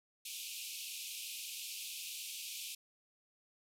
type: band-pass noise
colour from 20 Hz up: pink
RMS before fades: -45 dBFS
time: 0.25-2.75 s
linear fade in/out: 5 ms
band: 2400 to 15000 Hz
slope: 96 dB/octave
effects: none